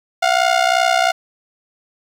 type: ring-modulated tone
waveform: sawtooth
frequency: 710 Hz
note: F5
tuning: 28 cents sharp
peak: -6 dBFS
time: 0.22-1.12 s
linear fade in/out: 10 ms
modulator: 31.4 Hz
effects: low-pass 6000 Hz 12 dB/octave + 7-bit